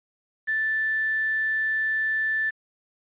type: tone with quantisation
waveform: sine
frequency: 1760 Hz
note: A6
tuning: in tune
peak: -22 dBFS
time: 0.47-2.51 s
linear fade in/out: 20 ms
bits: 7
effects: resampled to 8000 Hz